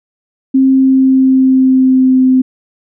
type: tone with pitch glide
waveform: sine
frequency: 265.5 to 258.5 Hz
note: C4 to C4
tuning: +25 to -21 cents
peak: -5 dBFS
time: 0.54-2.42 s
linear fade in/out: 10 ms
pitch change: -46 cents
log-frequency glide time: 0.69-2.24 s
effects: none